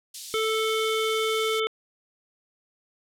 pink high-pass noise, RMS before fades -38 dBFS, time 0.14-1.6 s, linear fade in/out 5 ms, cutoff 3700 Hz, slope 24 dB/octave
harmonic tone, 440 Hz, A4, in tune, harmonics 1 / 3 / 5 / 7 / 8, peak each -25 / -30 / -32 / -33 / -34 dBFS, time 0.34-1.67 s, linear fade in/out 0 ms
effects low-pass 12000 Hz 12 dB/octave

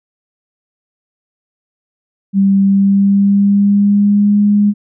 sine tone with pitch glide, 196 to 205.7 Hz, G3 to G#3, 0 to -16 cents, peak -7 dBFS, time 2.33-4.74 s, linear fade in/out 50 ms, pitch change +84 cents, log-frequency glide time 2.62-4.39 s, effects none

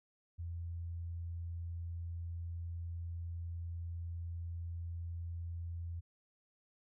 sine tone, 84.9 Hz, F2, 48 cents flat, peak -39 dBFS, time 0.38-6.01 s, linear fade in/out 20 ms, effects none

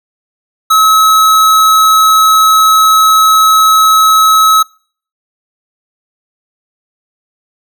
square tone, 1288 Hz, E6, 41 cents flat, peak -5 dBFS, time 0.7-4.63 s, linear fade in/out 10 ms, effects noise-tail reverb RT60 0.5 s tail -25 dB re dry

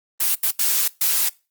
blue noise bursts at uneven times, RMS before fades -19 dBFS, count 4, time 0.2-0.35 / 0.43-0.51 / 0.59-0.88 / 1.01-1.29 s, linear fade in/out 5 ms, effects noise-tail reverb RT60 0.3 s tail -23 dB re dry + Opus 24 kbps

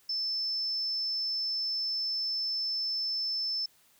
sine tone, 5280 Hz, E8, 2 cents sharp, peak -29 dBFS, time 0.09-3.66 s, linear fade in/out 5 ms, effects white hiss -64 dBFS RMS until 3.99 s

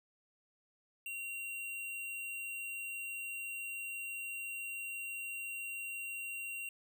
sine tone with sample-and-hold, 2753 Hz, F7, 25 cents flat, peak -39 dBFS, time 1.06-6.69 s, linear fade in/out 2 ms, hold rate 11025 Hz, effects none

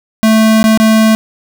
square tone with dropouts, 220 Hz, A3, in tune, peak -6 dBFS, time 0.23-1.15 s, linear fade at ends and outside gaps 0 ms, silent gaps 0.63-0.641 / 0.775-0.8 s, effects none

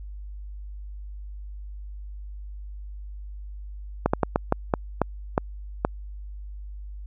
slowing click train, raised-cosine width 1 ms, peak -5 dBFS, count 9, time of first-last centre 4.06-5.849 s, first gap 75 ms, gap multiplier 1.3, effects added 50 Hz sine -35 dBFS peak until 7.06 s

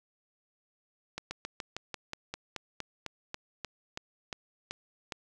slowing click train, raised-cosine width 0.2 ms, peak -19 dBFS, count 17, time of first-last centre 1.18-5.122 s, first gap 130 ms, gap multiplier 1.08, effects none

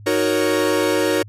45% pulse chord, D# minor seventh, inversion none, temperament equal, 311.1 / 370 / 466.2 / 554.4 Hz, D#4 / F#4 / A#4 / C#5, 0 / 0 / 0 / 0 cents, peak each -22 dBFS, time 0.06-1.23 s, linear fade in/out 10 ms, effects added 104 Hz sine -37 dBFS peak until 1.28 s + resampled to 32000 Hz

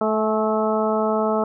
harmonic tone with a mistuned harmonic, 217.4 Hz, A3, 21 cents flat, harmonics 1 / 2 / 3 / 4 / 5 / 6, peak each -24 / -23 / -23 / -27 / -30 / -28 dBFS, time 0.01-1.44 s, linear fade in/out 2 ms, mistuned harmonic 4, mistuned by -22 cents, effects none

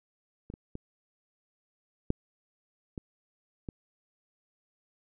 clicks, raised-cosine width 3 ms, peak -27 / -29 / -25 / -13 / -24 / -24 dBFS, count 6, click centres 0.501 / 0.539 / 0.754 / 2.104 / 2.978 / 3.688 s, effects none

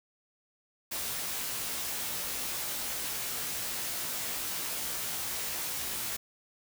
white noise with comb filter, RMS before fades -35 dBFS, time 0.91-6.17 s, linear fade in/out 10 ms, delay 17 ms, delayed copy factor +0.8, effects none

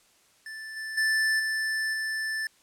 square tone with level steps, 1760 Hz, A6, in tune, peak -38 / -34 / -23 / -27 / -29 dBFS, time 0.46-2.47 s, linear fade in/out 2 ms, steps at 0.76 / 0.97 / 1.39 / 1.93 s, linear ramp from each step 10 ms, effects white hiss -62 dBFS RMS until 2.62 s + low-pass 10000 Hz 12 dB/octave

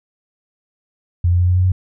sine tone with pitch steps, 87.31 / 88.32 / 89.35 / 90.39 / 91.44 / 92.5 Hz, F2 / F2 / F2 / F#2 / F#2 / F#2, 0 / +20 / +40 / -40 / -20 / 0 cents, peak -11 dBFS, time 1.24-1.72 s, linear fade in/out 5 ms, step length 80 ms, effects none

